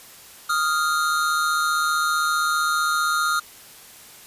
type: tone pair together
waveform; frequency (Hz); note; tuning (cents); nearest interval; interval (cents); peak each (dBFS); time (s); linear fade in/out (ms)
square; 1241.5 / 1396.9; D#6 / F6; -4 / 0; major second; 204; -23; 0.49-3.4; 10
effects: white hiss -45 dBFS RMS until 4.26 s + resampled to 32000 Hz